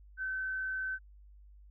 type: tone with frequency modulation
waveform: sine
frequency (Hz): 1531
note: G6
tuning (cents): -41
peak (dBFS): -33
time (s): 0.17-0.99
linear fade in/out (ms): 50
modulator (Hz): 54.5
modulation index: 0.22
effects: added 50 Hz sine -53 dBFS peak until 1.7 s